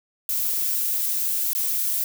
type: noise with dropouts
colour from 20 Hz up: violet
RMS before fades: -24 dBFS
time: 0.29-2.04 s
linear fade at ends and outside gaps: 1 ms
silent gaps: 1.533-1.55 s
effects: none